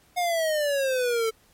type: exponential sweep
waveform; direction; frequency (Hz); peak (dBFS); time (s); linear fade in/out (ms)
square; down; 723 to 440; -23; 0.16-1.31; 20
effects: pink hiss -60 dBFS RMS until 1.53 s + MP3 64 kbps